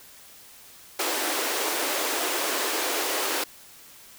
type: high-pass noise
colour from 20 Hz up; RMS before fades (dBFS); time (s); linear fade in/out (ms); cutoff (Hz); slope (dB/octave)
pink; -27; 0.99-3.44; 5; 300; 48
effects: white hiss -49 dBFS RMS until 4.18 s